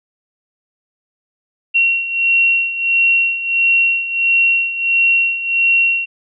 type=beating tone pair; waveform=sine; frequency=2735 / 2736.5 Hz; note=F7 / F7; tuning=-37 / -36 cents; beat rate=1.5 Hz; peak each=-18 / -13 dBFS; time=1.74-6.06 s; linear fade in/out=20 ms; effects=none